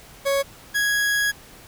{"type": "tone pair in turn", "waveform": "40% pulse", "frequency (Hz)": [554.4, 1661.3], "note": ["C#5", "G#6"], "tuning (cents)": [0, 0], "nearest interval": "octave + perfect fifth", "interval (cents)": 1900, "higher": "second", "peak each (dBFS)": [-18, -18], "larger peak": "neither", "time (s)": [[0.25, 0.43], [0.74, 1.32]], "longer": "second", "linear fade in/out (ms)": 20, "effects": ["pink hiss -46 dBFS RMS until 1.67 s"]}